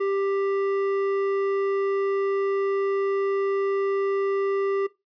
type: tone with hard clipping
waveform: triangle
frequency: 393.9 Hz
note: G4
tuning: 8 cents sharp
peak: -24 dBFS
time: 0-4.87 s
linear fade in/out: 10 ms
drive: 14 dB
effects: noise-tail reverb RT60 0.2 s tail -18 dB re dry + resampled to 11025 Hz